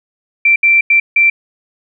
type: tone bursts at uneven times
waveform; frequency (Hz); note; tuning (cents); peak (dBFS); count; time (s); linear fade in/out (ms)
sine; 2349; D7; 0; -6; 4; 0.45-0.56 / 0.63-0.81 / 0.9-1 / 1.16-1.3; 5
effects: none